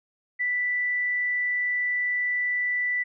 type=tone; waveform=sine; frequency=1975.5 Hz; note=B6; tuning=in tune; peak=-23 dBFS; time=0.39-3.04 s; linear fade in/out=20 ms; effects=none